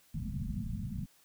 white low-pass noise, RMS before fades -37 dBFS, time 0.14-1.06 s, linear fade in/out 10 ms, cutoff 230 Hz, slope 96 dB/octave, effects white hiss -65 dBFS RMS until 1.24 s

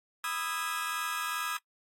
sawtooth chord, E major seventh, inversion second, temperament just, 988.9 / 1236.1 / 1318.5 / 1648.1 Hz, B5 / D#6 / E6 / G#6, +2 / -12 / 0 / -14 cents, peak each -38 / -32 / -34 / -33 dBFS, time 0.24-1.57 s, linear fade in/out 2 ms, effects noise-tail reverb RT60 0.1 s tail -21 dB re dry + AAC 48 kbps

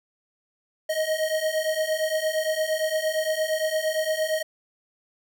square beating tone pair, 622.3 / 631 Hz, D#5 / D#5, 0 / +24 cents, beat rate 8.7 Hz, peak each -28 / -26 dBFS, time 0.89-4.43 s, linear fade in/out 10 ms, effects none

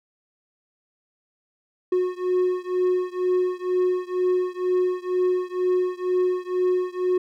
triangle beating tone pair, 363.7 / 365.8 Hz, F#4 / F#4, -30 / -20 cents, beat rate 2.1 Hz, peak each -21 / -22 dBFS, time 1.92-7.18 s, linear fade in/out 5 ms, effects none

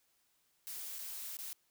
blue noise with dropouts, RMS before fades -44 dBFS, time 0.67-1.53 s, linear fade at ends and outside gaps 0 ms, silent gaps 0.986-0.99 / 1.369-1.388 s, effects white hiss -75 dBFS RMS until 1.7 s

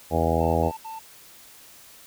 harmonic tone, 82 Hz, E2, 9 cents flat, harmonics 1 / 2 / 3 / 4 / 5 / 6 / 7 / 8 / 9 / 10, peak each -26 / -29 / -30 / -31 / -31 / -27 / -30 / -29 / -31 / -28 dBFS, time 0.1-0.72 s, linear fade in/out 50 ms
triangle tone bursts, 890 Hz, A5, 20 cents sharp, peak -32 dBFS, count 3, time 0.4-0.994 s, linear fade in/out 10 ms, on 150 ms, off 72 ms
effects white hiss -49 dBFS RMS until 2.06 s

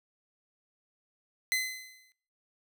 sawtooth tone with exponential decay, 2040 Hz, C7, 44 cents flat, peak -21 dBFS, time 1.52-2.12 s, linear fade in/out 0 ms, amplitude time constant 130 ms, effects noise-tail reverb RT60 0.6 s tail -23 dB re dry

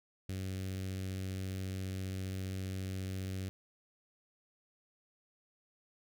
sawtooth tone with notch filter, 94.8 Hz, F#2, 43 cents sharp, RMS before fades -39 dBFS, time 0.29-3.49 s, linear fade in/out 0 ms, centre 950 Hz, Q 0.54, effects none

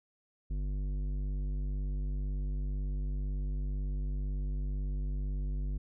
sine tone with tanh clipping, 49 Hz, G1, in tune, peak -33 dBFS, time 0.5-5.78 s, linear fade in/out 10 ms, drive 12 dB, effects none

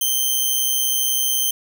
5% pulse tone with amplitude modulation, 3122 Hz, G7, 8 cents flat, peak -7 dBFS, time 0.01-1.51 s, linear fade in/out 5 ms, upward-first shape sine, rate 132 Hz, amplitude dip 45%, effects none

